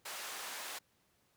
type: band-pass noise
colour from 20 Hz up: pink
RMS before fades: -44 dBFS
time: 0.05-0.79 s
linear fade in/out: 10 ms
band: 770 to 15000 Hz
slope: 12 dB/octave
effects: pink hiss -73 dBFS RMS until 1.36 s + high-pass 80 Hz 12 dB/octave